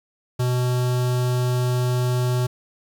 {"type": "tone with notch filter", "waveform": "square", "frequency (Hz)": 124.6, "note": "B2", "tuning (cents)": 16, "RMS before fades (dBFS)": -21, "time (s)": [0.39, 2.47], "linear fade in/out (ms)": 10, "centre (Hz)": 2100, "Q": 1.9, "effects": ["9-bit"]}